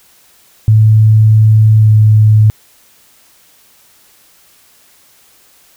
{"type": "tone with pitch glide", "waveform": "sine", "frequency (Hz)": [108.9, 107.71], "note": ["A2", "A2"], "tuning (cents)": [-17, -36], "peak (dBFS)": -3, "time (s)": [0.68, 2.5], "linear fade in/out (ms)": 0, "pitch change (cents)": -19, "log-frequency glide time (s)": [1.78, 1.9], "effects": ["white hiss -47 dBFS RMS until 5.76 s"]}